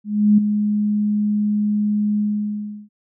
sine tone with ADSR envelope, 208.9 Hz, G#3, 10 cents sharp, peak -8 dBFS, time 0.04-2.89 s, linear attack 340 ms, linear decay 6 ms, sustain -8 dB, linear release 700 ms, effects none

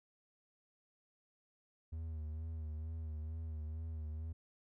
triangle tone with vibrato, 78.9 Hz, D#2, 25 cents sharp, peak -38 dBFS, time 1.92-4.33 s, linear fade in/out 10 ms, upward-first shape sine, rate 2.2 Hz, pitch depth 49 cents each way, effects none

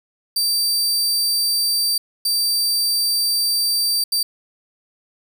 sawtooth tone bursts at uneven times, 4660 Hz, D8, 14 cents flat, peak -14 dBFS, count 3, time 0.36-1.98 / 2.25-4.04 / 4.12-4.23 s, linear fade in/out 5 ms, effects none

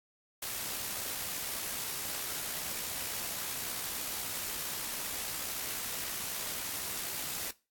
white noise with amplitude modulation, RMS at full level -36 dBFS, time 0.42-7.51 s, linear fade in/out 5 ms, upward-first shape sine, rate 63.8 Hz, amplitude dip 30%, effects noise-tail reverb RT60 0.3 s tail -20 dB re dry + AAC 64 kbps

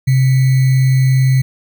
sine tone with sample-and-hold, 131.3 Hz, C3, 6 cents sharp, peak -8 dBFS, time 0.07-1.42 s, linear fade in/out 10 ms, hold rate 2100 Hz, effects none

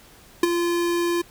square tone with ADSR envelope, 344.8 Hz, F4, 22 cents flat, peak -12 dBFS, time 0.43-1.22 s, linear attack 4 ms, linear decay 18 ms, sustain -9 dB, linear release 10 ms, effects pink hiss -50 dBFS RMS until 1.3 s

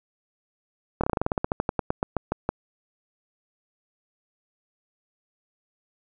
slowing click train, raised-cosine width 1 ms, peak -9 dBFS, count 20, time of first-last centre 1.01-2.49 s, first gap 26 ms, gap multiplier 1.11, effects none

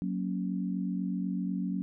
sine chord, F# major, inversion none, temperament equal, 185 / 233.1 / 277.2 Hz, F#3 / A#3 / C#4, 0 / 0 / 0 cents, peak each -31 / -37 / -36 dBFS, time 0.02-1.82 s, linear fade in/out 0 ms, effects none

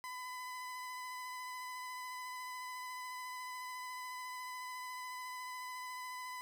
30% pulse tone with vibrato, 1005 Hz, B5, 30 cents sharp, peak -40 dBFS, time 0.04-6.41 s, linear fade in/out 0 ms, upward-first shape sine, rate 14 Hz, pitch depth 15 cents each way, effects none

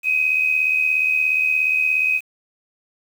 sine tone with amplitude modulation, 2523 Hz, D#7, 23 cents sharp, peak -13 dBFS, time 0.03-2.21 s, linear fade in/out 50 ms, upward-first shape sine, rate 77 Hz, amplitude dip 60%, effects 7-bit

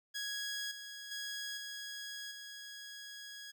15% pulse tone with level steps, 1661.2 Hz, G#6, in tune, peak -31 / -39 / -33 / -36 / -40 dBFS, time 0.14-3.52 s, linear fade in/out 20 ms, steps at 0.71 / 1.11 / 1.57 / 2.31 s, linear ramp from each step 5 ms, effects none

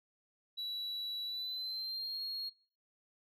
sine tone with pitch glide, 3926 to 4281 Hz, B7 to C8, -11 to +39 cents, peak -35 dBFS, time 0.57-2.5 s, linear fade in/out 20 ms, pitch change +150 cents, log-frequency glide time 1.25-2.23 s, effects noise-tail reverb RT60 0.5 s tail -24 dB re dry + tanh soft clip ceiling -36 dBFS

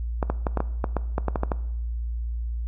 clicks, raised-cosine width 1 ms, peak -10 dBFS, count 12, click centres 0.228 / 0.3 / 0.468 / 0.573 / 0.604 / 0.842 / 0.967 / 1.181 / 1.283 / 1.358 / 1.434 / 1.518 s, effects noise-tail reverb RT60 0.8 s tail -18 dB re dry + added 58 Hz sine -26 dBFS peak until 2.67 s

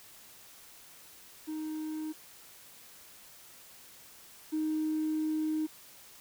triangle tone pair in turn, 311.1 / 311.1 Hz, D#4 / D#4, 0 / 0 cents, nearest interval unison, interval 0 cents, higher neither, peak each -32 / -25 dBFS, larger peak second, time 1.47-2.13 / 4.52-5.67 s, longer second, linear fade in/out 20 ms, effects tanh soft clip ceiling -26 dBFS + white hiss -54 dBFS RMS until 6.2 s

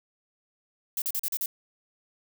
violet noise bursts, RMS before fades -29 dBFS, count 6, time 0.97-1.459 s, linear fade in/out 2 ms, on 49 ms, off 39 ms, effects none

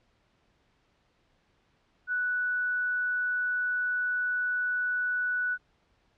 sine tone, 1480 Hz, F#6, in tune, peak -26 dBFS, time 2.07-5.58 s, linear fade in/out 50 ms, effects pink hiss -69 dBFS RMS until 6.17 s + low-pass 4000 Hz 12 dB/octave

